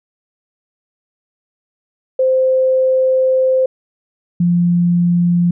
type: tone pair in turn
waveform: sine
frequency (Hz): 520 / 174.13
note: C5 / F3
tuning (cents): -11 / -5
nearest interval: octave + perfect fifth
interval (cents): 1894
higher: first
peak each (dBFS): -10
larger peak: neither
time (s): 2.19-3.66 / 4.4-5.51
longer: first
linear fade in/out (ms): 5
effects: none